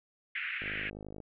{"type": "band-pass noise", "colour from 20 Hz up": "pink", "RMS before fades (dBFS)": -37, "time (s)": [0.35, 0.9], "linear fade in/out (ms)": 5, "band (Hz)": [1600, 2700], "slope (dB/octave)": 48}
{"type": "click train", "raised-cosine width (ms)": 2, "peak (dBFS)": -31, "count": 31, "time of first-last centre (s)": [0.62, 1.203], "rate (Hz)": 51.5}
{"effects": []}